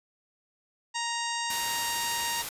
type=harmonic tone; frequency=935 Hz; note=A#5; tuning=5 cents sharp; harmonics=1 / 2 / 3 / 4 / 5 / 6 / 7 / 8 / 9; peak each=-33 / -36 / -38 / -39 / -40 / -41 / -41 / -42 / -43 dBFS; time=0.94-2.43 s; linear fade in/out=20 ms
type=noise; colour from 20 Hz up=white; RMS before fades=-35 dBFS; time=1.5-2.49 s; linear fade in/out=2 ms
effects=resampled to 32000 Hz